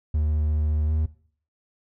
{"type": "tone with pitch glide", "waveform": "triangle", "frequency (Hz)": [76.2, 77.94], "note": ["D#2", "D#2"], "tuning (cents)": [-36, 4], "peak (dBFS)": -18, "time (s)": [0.14, 1.06], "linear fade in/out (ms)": 5, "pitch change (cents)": 40, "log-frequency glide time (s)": [0.86, 0.92], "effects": ["noise-tail reverb RT60 0.5 s tail -18 dB re dry"]}